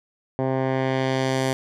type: tone with low-pass filter sweep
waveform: 10% pulse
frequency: 131.9 Hz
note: C3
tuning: 14 cents sharp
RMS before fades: -23 dBFS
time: 0.39-1.53 s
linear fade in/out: 0 ms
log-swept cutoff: 860 to 11000 Hz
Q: 0.82
effects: none